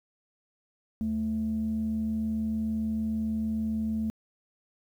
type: tone pair together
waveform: sine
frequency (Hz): 77.78 / 220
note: D#2 / A3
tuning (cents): 0 / 0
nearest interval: octave + tritone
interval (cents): 1800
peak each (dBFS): -36 / -26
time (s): 1.01-4.1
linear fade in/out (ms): 0
effects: tanh soft clip ceiling -22 dBFS + 10-bit